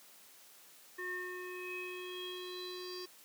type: tone with low-pass filter sweep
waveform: square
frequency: 363.1 Hz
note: F#4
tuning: 33 cents flat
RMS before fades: -43 dBFS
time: 0.98-3.06 s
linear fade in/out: 10 ms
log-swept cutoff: 1700 to 5000 Hz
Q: 9.8
effects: white hiss -59 dBFS RMS until 3.24 s + high-pass 200 Hz 12 dB/octave